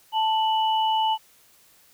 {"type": "tone pair together", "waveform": "sine", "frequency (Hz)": [880, 2960], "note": ["A5", "F#7"], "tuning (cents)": [0, 0], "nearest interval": "octave + major sixth", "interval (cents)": 2100, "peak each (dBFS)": [-20, -28], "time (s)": [0.12, 1.18], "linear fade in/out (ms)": 50, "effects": ["white hiss -57 dBFS RMS until 1.93 s"]}